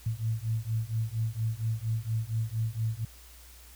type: beating tone pair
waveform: sine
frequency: 110 / 114.3 Hz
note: A2 / A#2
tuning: 0 / -34 cents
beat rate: 4.3 Hz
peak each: -31 / -31 dBFS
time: 0.06-3.05 s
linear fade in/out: 5 ms
effects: added 60 Hz sine -51 dBFS peak until 3.75 s + white hiss -54 dBFS RMS until 3.75 s